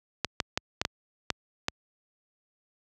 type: clicks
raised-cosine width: 0.2 ms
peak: -8 dBFS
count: 7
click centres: 0.247 / 0.402 / 0.575 / 0.815 / 0.851 / 1.303 / 1.684 s
effects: high-pass 60 Hz 12 dB/octave